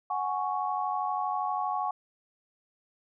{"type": "chord", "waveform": "sine", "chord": "F# suspended second", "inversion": "none", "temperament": "just", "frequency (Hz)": [740, 832.5, 1110], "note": ["F#5", "G#5", "C#6"], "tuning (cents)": [0, 4, 2], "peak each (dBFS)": -32, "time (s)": [0.1, 1.91], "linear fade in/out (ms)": 5, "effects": []}